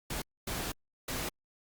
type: noise bursts at uneven times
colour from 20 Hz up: pink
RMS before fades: -36 dBFS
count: 3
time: 0.1-0.22 / 0.47-0.72 / 1.08-1.29 s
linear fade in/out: 5 ms
effects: Opus 48 kbps